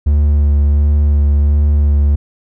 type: tone with vibrato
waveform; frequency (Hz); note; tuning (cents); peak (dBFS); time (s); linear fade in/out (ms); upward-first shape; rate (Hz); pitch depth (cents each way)
triangle; 72.8; D2; -15; -6; 0.06-2.16; 10; sine; 1.4; 18
effects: none